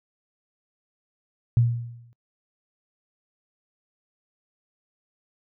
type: tone with exponential decay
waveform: sine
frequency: 118.3 Hz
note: A#2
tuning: 26 cents sharp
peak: -13 dBFS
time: 1.57-2.13 s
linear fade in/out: 0 ms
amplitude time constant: 120 ms
effects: noise-tail reverb RT60 0.1 s tail -25 dB re dry